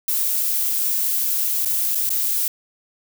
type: noise with dropouts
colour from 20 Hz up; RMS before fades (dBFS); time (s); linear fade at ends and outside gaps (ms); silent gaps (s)
violet; -21; 0.08-2.48; 2; 1.65-1.656 / 1.949-1.953 / 2.093-2.103
effects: none